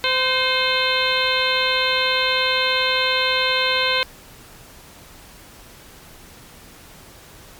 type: harmonic tone with a mistuned harmonic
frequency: 515 Hz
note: C5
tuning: 28 cents flat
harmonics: 1 / 2 / 3 / 4 / 5 / 6 / 7 / 8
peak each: -25 / -25 / -25 / -25 / -25 / -25 / -25 / -25 dBFS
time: 0.04-4.03 s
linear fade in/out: 0 ms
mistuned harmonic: 4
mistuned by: +55 cents
effects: pink hiss -44 dBFS RMS until 7.59 s + MP3 96 kbps